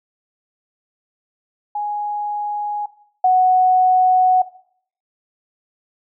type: tone pair in turn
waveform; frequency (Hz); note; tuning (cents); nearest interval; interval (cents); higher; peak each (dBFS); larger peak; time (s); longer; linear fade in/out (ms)
sine; 830.6 / 740; G#5 / F#5; 0 / 0; major second; 200; first; -20 / -10; second; 1.75-2.86 / 3.24-4.42; second; 5
effects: noise-tail reverb RT60 0.6 s tail -17 dB re dry